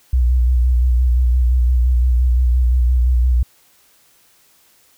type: tone with vibrato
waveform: sine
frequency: 61.74 Hz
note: B1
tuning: in tune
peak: -10 dBFS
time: 0.13-3.43 s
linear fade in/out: 5 ms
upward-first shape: square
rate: 5.8 Hz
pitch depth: 41 cents each way
effects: tanh soft clip ceiling -6 dBFS + white hiss -54 dBFS RMS until 4.97 s